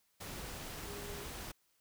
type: tone in noise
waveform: sine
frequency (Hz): 406.6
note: G#4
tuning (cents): -37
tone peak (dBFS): -48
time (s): 0.87-1.24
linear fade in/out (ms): 10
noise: pink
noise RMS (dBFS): -45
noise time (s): 0.2-1.52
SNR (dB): -6
effects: white hiss -75 dBFS RMS until 1.8 s